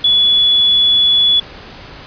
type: tone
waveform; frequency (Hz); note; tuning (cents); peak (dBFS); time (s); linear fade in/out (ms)
sine; 3416; G#7; +48; -8; 0.04-1.4; 5
effects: pink hiss -34 dBFS RMS until 2.06 s + resampled to 11025 Hz